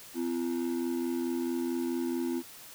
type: ring-modulated tone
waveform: triangle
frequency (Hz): 297.9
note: D4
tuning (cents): +25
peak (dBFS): -24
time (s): 0.14-2.43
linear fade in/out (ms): 50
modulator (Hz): 42.3
effects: white hiss -49 dBFS RMS until 2.74 s